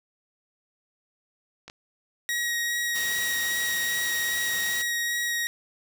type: clicks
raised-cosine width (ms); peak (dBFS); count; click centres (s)
0.2; -24; 2; 1.68 / 1.699
type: tone with vibrato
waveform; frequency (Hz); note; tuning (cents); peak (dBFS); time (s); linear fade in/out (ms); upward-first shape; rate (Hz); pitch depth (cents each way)
sawtooth; 1895; A#6; +28; -22; 2.29-5.47; 0; sine; 2.5; 9
type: noise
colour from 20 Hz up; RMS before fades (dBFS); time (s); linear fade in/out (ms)
white; -35; 2.94-4.83; 20
effects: none